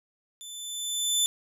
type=tone with level ramp; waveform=20% pulse; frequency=3520 Hz; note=A7; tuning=in tune; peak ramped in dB=-35 to -15 dBFS; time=0.41-1.26 s; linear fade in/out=0 ms; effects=none